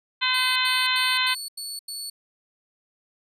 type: harmonic tone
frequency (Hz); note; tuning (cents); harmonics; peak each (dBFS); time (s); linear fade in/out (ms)
511; C5; -41; 2 / 3 / 4 / 5 / 6 / 7 / 8; -28 / -28 / -28 / -28 / -28 / -28 / -28; 0.21-1.35; 20
type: tone bursts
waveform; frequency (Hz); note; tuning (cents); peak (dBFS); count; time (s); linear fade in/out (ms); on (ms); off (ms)
25% pulse; 4435; C#8; 0; -27; 6; 0.34-2.1; 5; 220; 88
effects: none